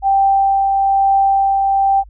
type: tone with tremolo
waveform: sine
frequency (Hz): 784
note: G5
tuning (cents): 0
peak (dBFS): -9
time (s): 0.02-2.04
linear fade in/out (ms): 50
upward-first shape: triangle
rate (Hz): 1.1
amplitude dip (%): 30
effects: added 50 Hz sine -37 dBFS peak until 2.09 s